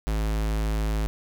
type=tone; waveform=square; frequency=53.5 Hz; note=A1; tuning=48 cents flat; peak=-24 dBFS; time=0.07-1.07 s; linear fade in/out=0 ms; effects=none